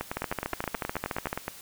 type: two click trains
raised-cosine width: 0.5 ms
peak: -15 / -14 dBFS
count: 15 / 17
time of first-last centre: 0.01-1.481 / 0.17-1.329 s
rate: 9.52 / 13.8 Hz
effects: white hiss -47 dBFS RMS until 1.61 s